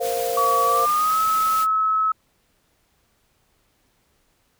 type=chord; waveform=sine; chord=Bb suspended second; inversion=none; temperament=equal; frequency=466.2 / 523.3 / 698.5 Hz; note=Bb4 / C5 / F5; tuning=0 / 0 / 0 cents; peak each=-26 / -26 / -26 dBFS; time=0-0.86 s; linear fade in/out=10 ms
type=noise; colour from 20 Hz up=white; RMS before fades=-32 dBFS; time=0-1.67 s; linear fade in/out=50 ms
type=tone with pitch glide; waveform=sine; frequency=1138 to 1292.2 Hz; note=C#6 to E6; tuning=+45 to -35 cents; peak=-17 dBFS; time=0.37-2.12 s; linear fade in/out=5 ms; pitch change=+220 cents; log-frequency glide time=0.65-1.19 s
effects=pink hiss -65 dBFS RMS until 4.59 s